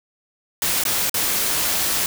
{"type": "noise with dropouts", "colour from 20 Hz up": "white", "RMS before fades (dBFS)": -21, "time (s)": [0.62, 2.06], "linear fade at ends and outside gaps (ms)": 1, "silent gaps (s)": [[0.837, 0.852], [1.096, 1.142]], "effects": []}